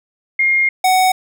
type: tone pair in turn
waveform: sine / square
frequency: 2130 / 745.7 Hz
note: C7 / F#5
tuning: +30 / +13 cents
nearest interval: octave + tritone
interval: 1817 cents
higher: first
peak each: -11 dBFS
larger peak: neither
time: 0.39-0.69 / 0.84-1.12 s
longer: first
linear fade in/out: 5 ms
effects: none